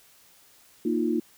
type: chord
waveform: sine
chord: Bb suspended fourth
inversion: none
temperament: just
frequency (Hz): 233.1 / 310.8 / 349.6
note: Bb3 / Eb4 / F4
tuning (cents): 0 / -2 / +2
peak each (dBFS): -27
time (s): 0.85-1.2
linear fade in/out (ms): 5
effects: white hiss -57 dBFS RMS until 1.37 s